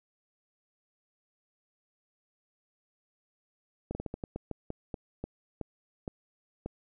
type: slowing click train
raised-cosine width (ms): 2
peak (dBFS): -22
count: 14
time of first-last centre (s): 3.91-6.66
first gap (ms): 40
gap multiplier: 1.25
effects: none